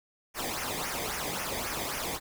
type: noise with flanger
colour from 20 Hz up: pink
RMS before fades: -34 dBFS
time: 0.34-2.2 s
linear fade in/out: 50 ms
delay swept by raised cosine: 0.24 to 0.74 ms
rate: 3.7 Hz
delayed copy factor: -0.7
effects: none